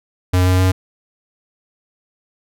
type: tone with pitch steps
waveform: square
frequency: 91 / 92 / 93.02 Hz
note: F#2 / F#2 / F#2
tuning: -28 / -9 / +10 cents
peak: -12 dBFS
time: 0.33-0.72 s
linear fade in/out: 10 ms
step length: 130 ms
effects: none